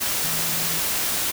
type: tone in noise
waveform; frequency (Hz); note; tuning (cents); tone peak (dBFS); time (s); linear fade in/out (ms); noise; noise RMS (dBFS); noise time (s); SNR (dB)
sine; 164.81; E3; 0; -35; 0.23-0.81; 20; white; -24; 0-1.32; -14
effects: none